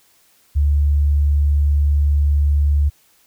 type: tone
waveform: sine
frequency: 72.5 Hz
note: D2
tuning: 22 cents flat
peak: -12 dBFS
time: 0.55-2.9 s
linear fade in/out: 20 ms
effects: white hiss -56 dBFS RMS until 3.26 s